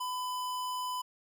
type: tone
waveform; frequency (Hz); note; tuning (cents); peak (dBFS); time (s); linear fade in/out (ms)
square; 1003; B5; +26; -34; 0-1.02; 10
effects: none